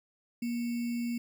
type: tone with sample-and-hold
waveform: sine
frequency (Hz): 237.1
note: A#3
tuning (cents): +30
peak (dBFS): -30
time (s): 0.42-1.18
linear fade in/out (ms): 5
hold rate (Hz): 2450
effects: none